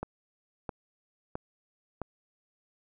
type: click train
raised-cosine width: 1 ms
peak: -20 dBFS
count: 4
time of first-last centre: 0.03-2.017 s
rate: 1.51 Hz
effects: none